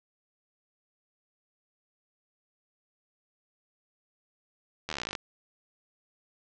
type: slowing click train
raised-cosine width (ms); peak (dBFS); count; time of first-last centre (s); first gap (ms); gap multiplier
0.2; -16; 17; 4.89-5.152; 12; 1.04
effects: low-pass 7000 Hz 12 dB/octave